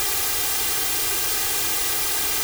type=noise with comb filter; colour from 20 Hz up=white; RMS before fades=-23 dBFS; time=0-2.43 s; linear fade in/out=0 ms; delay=2.5 ms; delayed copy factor=+1; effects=none